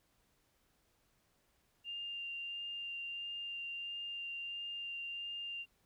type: tone with vibrato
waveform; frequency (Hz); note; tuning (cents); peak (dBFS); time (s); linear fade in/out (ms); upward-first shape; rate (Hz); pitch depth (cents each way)
sine; 2794; F7; 0; -40; 1.84-5.66; 50; sine; 1.5; 9
effects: pink hiss -75 dBFS RMS until 5.85 s